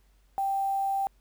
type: tone with quantisation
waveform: sine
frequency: 784 Hz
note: G5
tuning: in tune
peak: -25 dBFS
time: 0.38-1.07 s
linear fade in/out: 0 ms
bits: 8
effects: added 48 Hz sine -60 dBFS peak until 1.2 s + pink hiss -70 dBFS RMS until 1.2 s